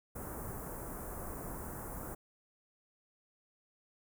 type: band-stop noise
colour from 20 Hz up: pink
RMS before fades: -43 dBFS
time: 0.15-2.15 s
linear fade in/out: 10 ms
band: 1400 to 9100 Hz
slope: 24 dB/octave
effects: none